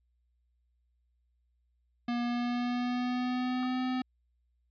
square tone with pitch glide, 239.6 to 255.3 Hz, A#3 to C4, +48 to -42 cents, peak -30 dBFS, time 2.08-4.02 s, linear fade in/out 5 ms, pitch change +110 cents, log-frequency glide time 2.22-3.81 s
triangle tone with exponential decay, 1244.5 Hz, D#6, in tune, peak -32 dBFS, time 3.63-3.71 s, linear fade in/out 2 ms, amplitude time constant 17 ms
effects added 60 Hz sine -70 dBFS peak until 4.7 s + resampled to 11025 Hz

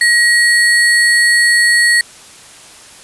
sine tone with sample-and-hold, 1901 Hz, A#6, 33 cents sharp, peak -7 dBFS, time 0.01-2.01 s, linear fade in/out 2 ms, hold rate 6300 Hz, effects white hiss -38 dBFS RMS until 3.03 s + resampled to 24000 Hz

